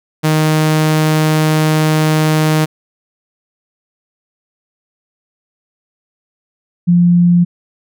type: tone pair in turn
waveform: sawtooth / sine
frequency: 155.56 / 174.61 Hz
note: D#3 / F3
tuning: 0 / 0 cents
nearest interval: major second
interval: 200 cents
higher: second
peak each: -6 dBFS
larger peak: neither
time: 0.23-2.66 / 6.87-7.45 s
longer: first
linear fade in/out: 20 ms
effects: none